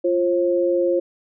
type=tone pair together; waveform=sine; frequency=347.9 / 535.6 Hz; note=F4 / C5; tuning=-7 / +40 cents; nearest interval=perfect fifth; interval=747 cents; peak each=-19 dBFS; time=0.04-1 s; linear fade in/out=10 ms; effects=none